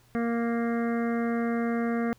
harmonic tone, 233.3 Hz, A#3, 2 cents sharp, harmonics 1 / 2 / 3 / 5 / 6 / 7 / 8 / 9, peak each -26 / -32 / -36 / -40 / -42 / -43 / -44 / -45 dBFS, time 0.15-2.13 s, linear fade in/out 0 ms, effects added 120 Hz sine -60 dBFS peak until 2.18 s + pink hiss -62 dBFS RMS until 2.18 s

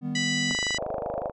triangle chord, Eb augmented, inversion none, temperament equal with one note detuned, 155.56 / 199.08 / 246.9 Hz, Eb3 / G3 / B3, 0 / +27 / 0 cents, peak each -31 / -33 / -28 dBFS, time 0.01-0.56 s, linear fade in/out 50 ms
harmonic tone, 986 Hz, B5, 3 cents flat, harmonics 2 / 3 / 4 / 5 / 6 / 7 / 8, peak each -28 / -32 / -34 / -36 / -38 / -39 / -40 dBFS, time 0.15-0.78 s, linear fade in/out 5 ms
click train, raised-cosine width 1 ms, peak -19 dBFS, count 21, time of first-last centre 0.51-1.297 s, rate 25.4 Hz
pink band-pass noise, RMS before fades -32 dBFS, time 0.76-1.32 s, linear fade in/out 50 ms, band 500 to 740 Hz, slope 48 dB/octave
effects none

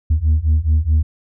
sine beating tone pair, 75.3 / 80 Hz, D2 / D#2, +44 / +49 cents, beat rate 4.7 Hz, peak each -14 / -13 dBFS, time 0.1-1.03 s, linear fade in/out 10 ms, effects tanh soft clip ceiling -9 dBFS

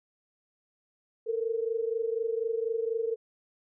sine tone pair together, 447.6 / 471.7 Hz, A4 / A#4, +30 / +20 cents, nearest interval minor second, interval 90 cents, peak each -29 / -32 dBFS, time 1.26-3.16 s, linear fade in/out 20 ms, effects none

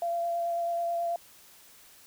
sine tone with vibrato, 684 Hz, F5, 36 cents flat, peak -27 dBFS, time 0.02-1.16 s, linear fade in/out 2 ms, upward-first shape sine, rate 9.2 Hz, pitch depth 12 cents each way, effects white hiss -55 dBFS RMS until 2.06 s

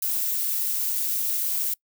violet noise with amplitude modulation, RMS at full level -23 dBFS, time 0.02-1.74 s, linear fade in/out 5 ms, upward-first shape sine, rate 214 Hz, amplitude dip 60%, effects noise-tail reverb RT60 0.1 s tail -25 dB re dry

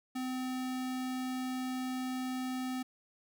square tone, 256.4 Hz, C4, 35 cents flat, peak -35 dBFS, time 0.15-2.83 s, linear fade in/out 10 ms, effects none

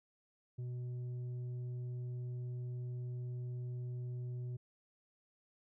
sine tone with tanh clipping, 123.47 Hz, B2, in tune, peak -40 dBFS, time 0.58-4.57 s, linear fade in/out 10 ms, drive 5 dB, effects none

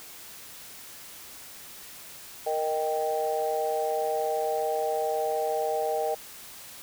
sine chord, Eb major, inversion second, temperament equal, 466.2 / 622.3 / 784 Hz, Bb4 / Eb5 / G5, 0 / 0 / 0 cents, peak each -29 dBFS, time 2.46-6.15 s, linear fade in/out 10 ms, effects tanh soft clip ceiling -16 dBFS + white hiss -45 dBFS RMS until 6.82 s

